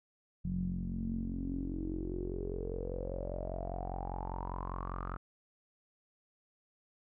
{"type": "tone with low-pass filter sweep", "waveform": "sawtooth", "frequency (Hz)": 45, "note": "F#1", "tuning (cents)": -47, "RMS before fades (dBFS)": -38, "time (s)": [0.44, 5.17], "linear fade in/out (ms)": 10, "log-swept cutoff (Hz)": [170, 1300], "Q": 9.4, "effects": []}